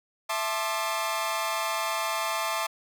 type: tone cluster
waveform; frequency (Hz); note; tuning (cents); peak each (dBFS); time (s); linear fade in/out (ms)
sawtooth; 662 / 875 / 1066 / 1195; E5 / A5 / C6 / D6; +7 / -10 / +32 / +30; -29; 0.29-2.67; 10
effects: none